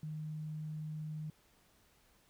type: tone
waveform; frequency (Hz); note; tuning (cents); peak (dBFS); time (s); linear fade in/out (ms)
sine; 154.3; D#3; -14; -39; 0.03-1.3; 2
effects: pink hiss -69 dBFS RMS until 2.29 s